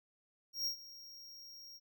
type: tone with ADSR envelope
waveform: square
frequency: 5588 Hz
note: F8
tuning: in tune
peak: -33 dBFS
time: 0.53-1.8 s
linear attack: 130 ms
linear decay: 98 ms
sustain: -18 dB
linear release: 39 ms
effects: none